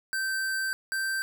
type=tone pair in turn; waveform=square; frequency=1555 / 1562.7 Hz; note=G6 / G6; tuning=-14 / -6 cents; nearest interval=unison; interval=8 cents; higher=second; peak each=-28 / -28 dBFS; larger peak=neither; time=0.13-0.73 / 0.92-1.22 s; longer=first; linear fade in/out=0 ms; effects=none